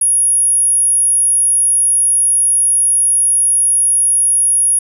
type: tone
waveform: sine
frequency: 10440 Hz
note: E9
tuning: 18 cents flat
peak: -9 dBFS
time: 0.01-4.79 s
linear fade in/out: 5 ms
effects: none